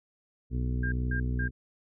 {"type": "harmonic tone", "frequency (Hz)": 61.74, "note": "B1", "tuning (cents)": 0, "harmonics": [1, 2, 3, 4, 5, 6, 7], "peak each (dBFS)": [-29, -32, -44, -37, -47, -49, -48], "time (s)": [0.5, 1.51], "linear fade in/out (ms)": 50}
{"type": "tone bursts", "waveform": "sine", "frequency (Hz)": 1603, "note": "G6", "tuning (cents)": 38, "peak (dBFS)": -32, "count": 3, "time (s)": [0.83, 1.48], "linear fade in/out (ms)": 5, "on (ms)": 90, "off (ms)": 190}
{"effects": []}